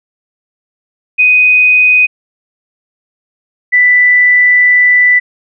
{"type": "tone pair in turn", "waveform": "sine", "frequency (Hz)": [2497, 1981.9], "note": ["D#7", "B6"], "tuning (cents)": [6, 6], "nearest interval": "major third", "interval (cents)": 400, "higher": "first", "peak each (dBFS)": -4, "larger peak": "neither", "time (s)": [[1.18, 2.07], [3.72, 5.2]], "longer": "second", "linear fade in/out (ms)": 20, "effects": []}